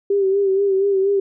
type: tone with vibrato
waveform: sine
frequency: 392 Hz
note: G4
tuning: in tune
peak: -14 dBFS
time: 0.1-1.2 s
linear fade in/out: 5 ms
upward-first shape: sine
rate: 4.2 Hz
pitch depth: 49 cents each way
effects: none